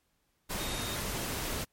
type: tone in noise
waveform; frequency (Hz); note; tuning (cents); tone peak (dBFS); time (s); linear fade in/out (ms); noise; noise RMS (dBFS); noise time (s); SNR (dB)
sine; 3710; A#7; -9; -41; 0.59-0.96; 20; pink; -35; 0.49-1.65; -9
effects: pink hiss -75 dBFS RMS until 1.72 s + MP3 64 kbps